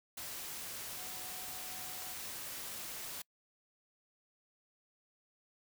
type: tone in noise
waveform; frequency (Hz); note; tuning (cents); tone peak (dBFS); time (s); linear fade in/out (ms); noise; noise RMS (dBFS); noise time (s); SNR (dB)
sine; 740; F#5; 0; -54; 0.97-2.14; 5; white; -44; 0.17-3.22; -13
effects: noise-tail reverb RT60 0.1 s tail -26 dB re dry